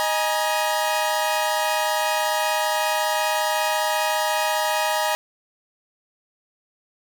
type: chord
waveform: sawtooth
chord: D# suspended fourth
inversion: none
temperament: equal with one note detuned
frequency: 622.3 / 830.6 / 950.8 Hz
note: D#5 / G#5 / A#5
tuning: 0 / 0 / +34 cents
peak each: -21 dBFS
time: 0-5.15 s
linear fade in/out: 0 ms
effects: none